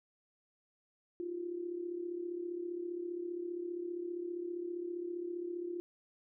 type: tone with amplitude modulation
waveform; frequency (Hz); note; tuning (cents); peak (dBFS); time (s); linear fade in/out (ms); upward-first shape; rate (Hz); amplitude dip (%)
sine; 349.2; F4; 0; -34; 1.2-5.8; 0; sine; 35.1; 65
effects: none